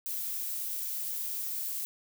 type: noise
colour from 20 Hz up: violet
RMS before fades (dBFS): -35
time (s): 0.06-1.85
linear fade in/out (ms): 0
effects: none